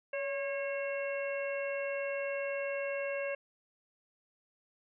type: harmonic tone with a mistuned harmonic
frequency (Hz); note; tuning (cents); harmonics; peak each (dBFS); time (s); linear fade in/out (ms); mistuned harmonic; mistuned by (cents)
544; C#5; -33; 1 / 2 / 3 / 4 / 5; -34 / -48 / -43 / -44 / -43; 0.13-3.35; 5; 1; +55
effects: none